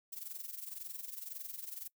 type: noise with amplitude modulation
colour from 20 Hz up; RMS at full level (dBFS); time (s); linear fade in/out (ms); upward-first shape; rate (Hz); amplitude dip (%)
violet; -42; 0.12-1.88; 10; sine; 21.9; 75
effects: noise-tail reverb RT60 0.1 s tail -22 dB re dry